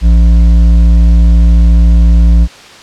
triangle tone with hard clipping, 57.1 Hz, A#1, 35 cents flat, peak -4 dBFS, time 0.01-2.48 s, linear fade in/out 50 ms, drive 11 dB, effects white hiss -33 dBFS RMS until 2.82 s + low-pass 5000 Hz 12 dB/octave

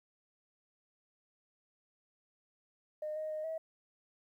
sine tone with pitch steps, 611 / 622 / 618 / 643 Hz, D#5 / D#5 / D#5 / E5, -32 / -1 / -12 / -43 cents, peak -35 dBFS, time 3.02-3.58 s, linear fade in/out 5 ms, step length 140 ms, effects tanh soft clip ceiling -31 dBFS + 12-bit

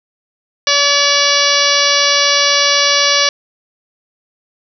harmonic tone with a mistuned harmonic, 572 Hz, D5, 46 cents flat, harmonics 1 / 2 / 3 / 4 / 5 / 6 / 7 / 8 / 9 / 10, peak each -19 / -19 / -19 / -19 / -19 / -19 / -19 / -19 / -19 / -19 dBFS, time 0.67-3.29 s, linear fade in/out 2 ms, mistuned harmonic 10, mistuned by +16 cents, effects none

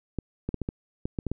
clicks, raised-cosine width 3 ms, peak -16 dBFS, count 9, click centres 0.187 / 0.49 / 0.543 / 0.617 / 0.689 / 1.055 / 1.188 / 1.267 / 1.316 s, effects none

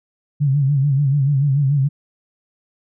sine tone with vibrato, 139.9 Hz, C#3, 16 cents sharp, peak -13 dBFS, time 0.4-1.89 s, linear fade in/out 20 ms, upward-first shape sine, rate 6.9 Hz, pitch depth 94 cents each way, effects none

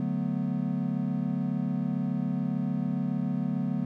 triangle chord, B minor seventh, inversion first, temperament equal, 146.83 / 185 / 220 / 246.9 Hz, D3 / F#3 / A3 / B3, 0 / 0 / 0 / 0 cents, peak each -31 / -29 / -31 / -30 dBFS, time 0-3.85 s, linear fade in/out 2 ms, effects none

